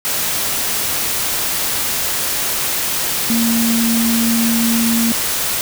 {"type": "tone in noise", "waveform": "sine", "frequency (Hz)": 230, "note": "A#3", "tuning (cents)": -23, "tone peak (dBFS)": -14, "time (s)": [3.3, 5.12], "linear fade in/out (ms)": 0, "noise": "white", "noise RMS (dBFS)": -19, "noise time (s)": [0.05, 5.61], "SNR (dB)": 2, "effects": []}